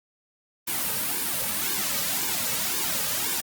white noise with flanger, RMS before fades -27 dBFS, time 0.67-3.41 s, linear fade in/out 10 ms, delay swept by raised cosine 1.5 to 2.9 ms, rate 1.9 Hz, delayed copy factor -0.9, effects Opus 32 kbps

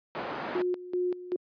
white low-pass noise, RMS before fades -35 dBFS, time 0.15-0.62 s, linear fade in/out 0 ms, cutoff 1100 Hz, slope 12 dB/octave
sine tone with tremolo, 359.9 Hz, F#4, 48 cents flat, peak -25 dBFS, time 0.55-1.36 s, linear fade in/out 2 ms, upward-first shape square, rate 2.6 Hz, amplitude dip 80%
effects high-pass 200 Hz 12 dB/octave + resampled to 11025 Hz

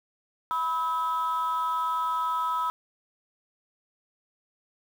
sine tone pair together, 987.8 / 1289.5 Hz, B5 / E6, 0 / -39 cents, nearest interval perfect fourth, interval 461 cents, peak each -26 / -26 dBFS, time 0.51-2.7 s, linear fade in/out 0 ms, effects tanh soft clip ceiling -21 dBFS + 8-bit

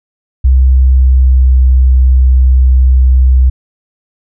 sine tone with pitch glide, 64.8 to 64.09 Hz, C2 to C2, -16 to -35 cents, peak -3 dBFS, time 0.44-3.5 s, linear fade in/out 10 ms, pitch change -19 cents, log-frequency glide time 0.91-1.46 s, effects none

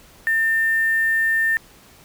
sine tone with quantisation, 1800 Hz, A6, 39 cents sharp, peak -16 dBFS, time 0.27-1.57 s, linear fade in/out 0 ms, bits 6, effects pink hiss -49 dBFS RMS until 2.04 s

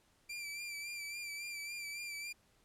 sawtooth tone with vibrato, 2351 Hz, D7, 1 cent sharp, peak -38 dBFS, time 0.29-2.33 s, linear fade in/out 10 ms, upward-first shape sine, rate 3.6 Hz, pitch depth 39 cents each way, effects pink hiss -71 dBFS RMS until 2.64 s + low-pass 12000 Hz 12 dB/octave

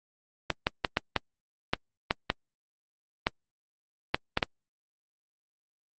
clicks, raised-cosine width 0.3 ms, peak -7 dBFS, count 12, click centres 0.503 / 0.669 / 0.848 / 0.971 / 1.163 / 1.735 / 2.109 / 2.301 / 3.269 / 4.145 / 4.374 / 4.428 s, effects Opus 24 kbps

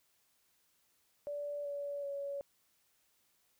sine tone with pitch steps, 580 / 571 / 562.2 Hz, D5 / D5 / C#5, -22 / -49 / +24 cents, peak -37 dBFS, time 1.27-2.41 s, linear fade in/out 0 ms, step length 380 ms, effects white hiss -74 dBFS RMS until 3.59 s

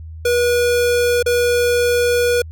square tone with dropouts, 483.4 Hz, B4, 37 cents flat, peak -14 dBFS, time 0.25-2.42 s, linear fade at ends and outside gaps 5 ms, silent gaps 1.227-1.261 s, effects added 80 Hz sine -30 dBFS peak until 2.51 s

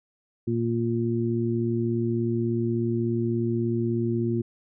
harmonic tone, 116.54 Hz, A#2, in tune, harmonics 1 / 2 / 3, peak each -27 / -27 / -27 dBFS, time 0.47-4.42 s, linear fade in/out 10 ms, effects none

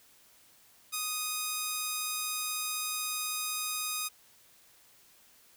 5% pulse tone, 1244.5 Hz, D#6, in tune, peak -20 dBFS, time 0.92-4.09 s, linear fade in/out 20 ms, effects white hiss -61 dBFS RMS until 5.56 s

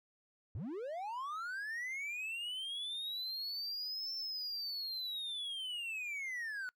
triangle linear two-way sweep, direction up then down, 76.2 to 5370 to 1457 Hz, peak -37 dBFS, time 0.55-6.69 s, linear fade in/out 0 ms, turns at 4.14 s, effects noise-tail reverb RT60 0.1 s tail -23 dB re dry

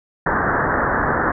white low-pass noise, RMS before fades -19 dBFS, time 0.26-1.32 s, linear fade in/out 5 ms, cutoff 1800 Hz, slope 96 dB/octave, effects none

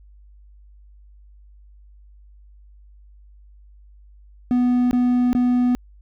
triangle tone bursts, 246.9 Hz, B3, in tune, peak -13 dBFS, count 3, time 4.51-5.75 s, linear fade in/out 0 ms, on 400 ms, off 20 ms, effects added 50 Hz sine -45 dBFS peak until 6.01 s

